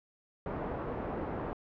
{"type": "low-pass noise", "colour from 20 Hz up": "white", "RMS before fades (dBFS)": -37, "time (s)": [0.46, 1.53], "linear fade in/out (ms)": 0, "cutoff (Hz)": 690, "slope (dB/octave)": 12, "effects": ["low-pass 2000 Hz 12 dB/octave"]}